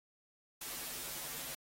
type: noise with comb filter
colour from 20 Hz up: white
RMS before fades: -43 dBFS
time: 0.61-1.55 s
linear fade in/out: 5 ms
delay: 10 ms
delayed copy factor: -0.95
effects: AAC 48 kbps